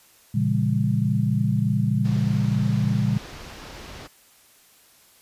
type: chord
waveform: sine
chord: A# diminished seventh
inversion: none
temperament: just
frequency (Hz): 116.54 / 139.85 / 167.82 / 201.4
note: A#2 / C#3 / E3 / G3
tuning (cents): 0 / +16 / +31 / +47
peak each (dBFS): -23 / -24 / -28 / -24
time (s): 0.34-3.18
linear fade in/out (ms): 10
type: low-pass noise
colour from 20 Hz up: pink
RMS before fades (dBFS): -40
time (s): 2.04-4.08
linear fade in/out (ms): 20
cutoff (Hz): 6100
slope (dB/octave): 24
effects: white hiss -55 dBFS RMS until 5.21 s + resampled to 32000 Hz